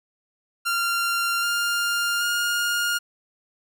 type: tone with pitch steps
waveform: sawtooth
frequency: 1385 / 1401.9 / 1419 Hz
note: F6 / F6 / F6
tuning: -15 / +6 / +27 cents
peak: -18 dBFS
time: 0.65-2.99 s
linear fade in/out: 20 ms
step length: 780 ms
effects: none